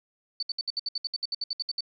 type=tone bursts; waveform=sine; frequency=4524 Hz; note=C#8; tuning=34 cents sharp; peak=-27 dBFS; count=16; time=0.4-1.807 s; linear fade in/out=2 ms; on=27 ms; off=65 ms; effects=none